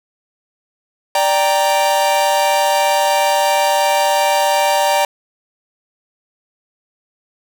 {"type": "chord", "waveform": "45% pulse", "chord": "G minor", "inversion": "second", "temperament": "equal", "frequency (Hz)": [587.3, 784, 932.3], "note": ["D5", "G5", "Bb5"], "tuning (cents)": [0, 0, 0], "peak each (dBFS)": -17, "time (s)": [1.15, 5.05], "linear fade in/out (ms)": 2, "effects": []}